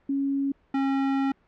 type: tone pair in turn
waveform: sine / square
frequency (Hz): 276.3 / 272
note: C#4 / C#4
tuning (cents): -6 / -33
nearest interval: unison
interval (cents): 27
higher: first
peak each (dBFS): -23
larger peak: neither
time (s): 0.09-0.52 / 0.74-1.32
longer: second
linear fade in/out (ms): 5
effects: pink hiss -64 dBFS RMS until 1.47 s + low-pass 2000 Hz 12 dB/octave